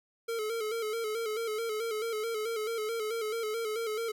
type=tone with vibrato; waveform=square; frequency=444 Hz; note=A4; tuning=16 cents sharp; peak=-32 dBFS; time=0.28-4.12 s; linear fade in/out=10 ms; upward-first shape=square; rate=4.6 Hz; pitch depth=61 cents each way; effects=none